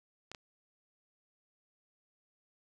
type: clicks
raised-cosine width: 0.2 ms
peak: -27 dBFS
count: 2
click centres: 0.316 / 0.348 s
effects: none